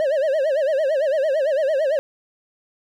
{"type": "tone with vibrato", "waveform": "triangle", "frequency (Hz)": 581, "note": "D5", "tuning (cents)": -19, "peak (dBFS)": -15, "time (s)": [0, 1.99], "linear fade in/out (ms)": 0, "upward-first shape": "sine", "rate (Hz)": 8.9, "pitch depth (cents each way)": 180, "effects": []}